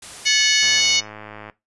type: noise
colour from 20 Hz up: white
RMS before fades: -37 dBFS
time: 0.02-0.97 s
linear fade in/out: 5 ms
type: tone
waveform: sine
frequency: 1725 Hz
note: A6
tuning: 35 cents flat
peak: -22 dBFS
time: 0.25-0.82 s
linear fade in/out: 50 ms
type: harmonic tone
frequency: 736 Hz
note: F#5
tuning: 9 cents flat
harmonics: 3 / 4 / 5 / 6 / 7 / 8 / 9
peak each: -20 / -21 / -25 / -22 / -24 / -24 / -26 dBFS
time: 0.25-1.01 s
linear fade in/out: 20 ms
type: click train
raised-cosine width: 0.5 ms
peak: -21 dBFS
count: 93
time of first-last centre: 0.63-1.498 s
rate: 106 Hz
effects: noise-tail reverb RT60 0.2 s tail -18 dB re dry + resampled to 24000 Hz